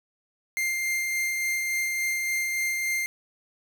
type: tone with tremolo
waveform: 45% pulse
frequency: 2104 Hz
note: C7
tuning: 9 cents sharp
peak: -24 dBFS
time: 0.57-3.06 s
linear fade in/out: 0 ms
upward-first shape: sine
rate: 3.5 Hz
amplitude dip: 25%
effects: none